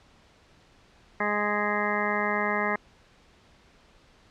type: harmonic tone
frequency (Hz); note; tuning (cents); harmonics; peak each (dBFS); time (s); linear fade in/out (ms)
207.7; G#3; 0; 1 / 2 / 3 / 4 / 5 / 6 / 8 / 9 / 10; -33 / -33 / -33 / -33 / -33 / -33 / -33 / -33 / -33; 1.2-2.76; 5
effects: pink hiss -58 dBFS RMS until 4.3 s + low-pass 5000 Hz 12 dB/octave